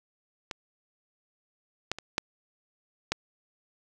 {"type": "clicks", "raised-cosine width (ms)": 0.2, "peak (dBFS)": [-17, -11, -21, -8, -9], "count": 5, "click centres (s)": [0.512, 1.916, 1.986, 2.181, 3.12], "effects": []}